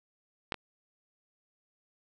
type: clicks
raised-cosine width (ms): 0.3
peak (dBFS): -13 / -23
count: 2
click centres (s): 0.522 / 0.543
effects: none